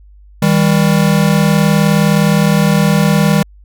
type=tone pair together; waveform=square; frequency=159.4 / 198.82 Hz; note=D#3 / G3; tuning=+42 / +25 cents; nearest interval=major third; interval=383 cents; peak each=-12 dBFS; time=0.42-3.43 s; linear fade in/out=5 ms; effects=added 50 Hz sine -38 dBFS peak until 3.64 s